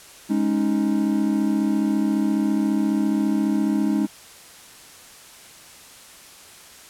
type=chord; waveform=triangle; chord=Ab suspended fourth; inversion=none; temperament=just; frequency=207.7 / 276.9 / 311.5 Hz; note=Ab3 / Db4 / Eb4; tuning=0 / -2 / +2 cents; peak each=-20 / -22 / -21 dBFS; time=0.29-4.07 s; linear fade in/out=20 ms; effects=white hiss -45 dBFS RMS until 6.89 s + low-pass 11000 Hz 12 dB/octave